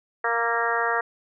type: harmonic tone with a mistuned harmonic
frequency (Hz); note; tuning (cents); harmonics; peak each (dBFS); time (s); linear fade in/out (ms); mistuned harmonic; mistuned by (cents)
233.1; A#3; 0; 2 / 3 / 4 / 5 / 6 / 7 / 8; -29 / -29 / -29 / -29 / -29 / -29 / -29; 0.24-1.01; 5; 6; -26
effects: none